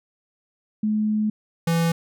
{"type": "tone pair in turn", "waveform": ["sine", "square"], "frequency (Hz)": [213.7, 166.8], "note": ["G#3", "E3"], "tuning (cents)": [50, 21], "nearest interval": "major third", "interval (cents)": 429, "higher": "first", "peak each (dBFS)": -19, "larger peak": "neither", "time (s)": [[0.83, 1.3], [1.67, 1.92]], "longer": "first", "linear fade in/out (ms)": 5, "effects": []}